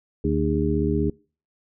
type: harmonic tone with a mistuned harmonic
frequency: 75.9 Hz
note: D#2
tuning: 42 cents flat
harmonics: 1 / 2 / 3 / 4 / 5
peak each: -26 / -26 / -26 / -26 / -26 dBFS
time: 0.24-1.1 s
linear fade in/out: 5 ms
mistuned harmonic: 5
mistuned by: +120 cents
effects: noise-tail reverb RT60 0.4 s tail -26 dB re dry